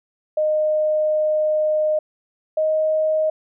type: tone pair in turn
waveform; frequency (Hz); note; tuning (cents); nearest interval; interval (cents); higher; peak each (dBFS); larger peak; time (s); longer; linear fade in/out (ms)
sine; 615 / 624.7; D#5 / D#5; -20 / +7; unison; 27; second; -16; neither; 0.37-1.99 / 2.57-3.3; first; 5
effects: none